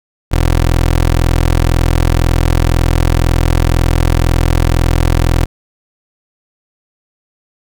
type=tone; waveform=20% pulse; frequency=41.97 Hz; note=E1; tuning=32 cents sharp; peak=-4 dBFS; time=0.31-5.46 s; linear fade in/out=20 ms; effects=none